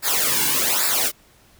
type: noise with flanger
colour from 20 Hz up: white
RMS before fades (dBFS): -20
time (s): 0.02-1.12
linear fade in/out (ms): 50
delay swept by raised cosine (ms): 0.32 to 1.62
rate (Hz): 1.2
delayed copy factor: -0.8
effects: pink hiss -54 dBFS RMS until 1.59 s